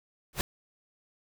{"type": "noise with exponential growth", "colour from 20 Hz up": "pink", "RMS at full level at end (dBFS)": -23, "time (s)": [0.33, 0.41], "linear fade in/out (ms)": 1, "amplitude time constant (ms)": 17, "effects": []}